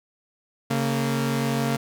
sawtooth tone pair together, 138.01 / 229.7 Hz, C#3 / A#3, -7 / -25 cents, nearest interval major sixth, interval 882 cents, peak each -21 dBFS, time 0.7-1.77 s, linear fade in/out 10 ms, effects none

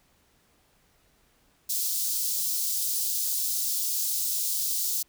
white high-pass noise, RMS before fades -28 dBFS, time 1.69-5.03 s, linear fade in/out 10 ms, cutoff 4400 Hz, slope 24 dB/octave, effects pink hiss -65 dBFS RMS until 5.08 s

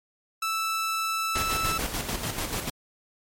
sawtooth tone, 1318.5 Hz, E6, in tune, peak -22 dBFS, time 0.42-1.78 s, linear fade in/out 5 ms
pink noise with tremolo, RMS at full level -29 dBFS, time 1.35-2.7 s, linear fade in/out 5 ms, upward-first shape square, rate 6.8 Hz, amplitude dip 50%
effects MP3 64 kbps

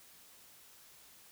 silence, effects white hiss -59 dBFS RMS until 1.31 s

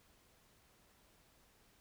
silence, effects pink hiss -69 dBFS RMS until 1.8 s

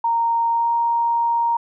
sine tone with pitch glide, 927 to 934 Hz, A#5 to A#5, -10 to +3 cents, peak -16 dBFS, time 0.04-1.57 s, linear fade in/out 5 ms, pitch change +13 cents, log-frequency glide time 0.51-0.7 s, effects none

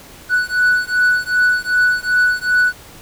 triangle beating tone pair, 1480 / 1482.6 Hz, F#6 / F#6, 0 / +3 cents, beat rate 2.6 Hz, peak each -14 dBFS, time 0.29-2.73 s, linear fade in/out 50 ms, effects pink hiss -40 dBFS RMS until 3.01 s

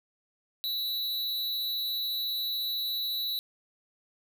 square tone with amplitude modulation, 3937 Hz, B7, 6 cents flat, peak -27 dBFS, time 0.64-3.39 s, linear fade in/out 0 ms, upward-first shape sine, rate 234 Hz, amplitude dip 65%, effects none

